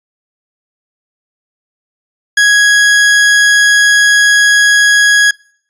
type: tone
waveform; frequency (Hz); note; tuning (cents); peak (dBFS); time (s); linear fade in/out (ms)
40% pulse; 1661.2; G#6; 0; -4; 2.37-5.31; 5
effects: noise-tail reverb RT60 0.6 s tail -26 dB re dry + resampled to 22050 Hz